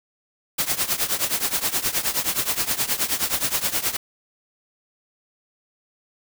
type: noise with tremolo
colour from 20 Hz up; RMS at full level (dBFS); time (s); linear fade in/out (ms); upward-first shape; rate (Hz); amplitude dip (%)
white; -20; 0.58-3.97; 10; triangle; 9.5; 90
effects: none